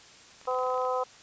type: clicks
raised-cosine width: 0.3 ms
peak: -34 dBFS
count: 12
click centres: 0.414 / 0.454 / 0.512 / 0.546 / 0.588 / 0.634 / 0.666 / 0.703 / 0.743 / 0.778 / 0.817 / 0.851 s
type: harmonic tone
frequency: 254.5 Hz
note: C4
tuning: 48 cents flat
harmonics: 2 / 3 / 4 / 5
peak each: -29 / -33 / -32 / -34 dBFS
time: 0.47-1.04 s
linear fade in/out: 10 ms
effects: white hiss -52 dBFS RMS until 1.22 s + resampled to 16000 Hz